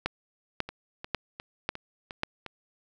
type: two click trains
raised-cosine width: 0.3 ms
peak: -11 / -22 dBFS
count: 5 / 6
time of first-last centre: 0.06-2.234 / 0.69-2.463 s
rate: 1.84 / 2.82 Hz
effects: none